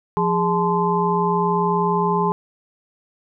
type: tone cluster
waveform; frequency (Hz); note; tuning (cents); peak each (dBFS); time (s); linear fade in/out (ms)
sine; 175.3 / 412.4 / 868 / 1035; F3 / G#4 / A5 / C6; +7 / -12 / -24 / -19; -22; 0.17-2.32; 0
effects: none